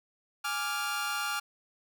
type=chord; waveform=sawtooth; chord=D diminished; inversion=second; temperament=equal; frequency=830.6 / 1174.7 / 1396.9 Hz; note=Ab5 / D6 / F6; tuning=0 / 0 / 0 cents; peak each=-34 / -33 / -29 dBFS; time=0.44-1.4 s; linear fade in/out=10 ms; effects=none